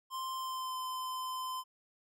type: tone with pitch glide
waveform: square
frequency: 1046.5 to 1027.9 Hz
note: C6 to C6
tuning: 0 to -31 cents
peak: -37 dBFS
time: 0.1-1.64 s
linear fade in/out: 50 ms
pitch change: -31 cents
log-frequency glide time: 0.35-0.78 s
effects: none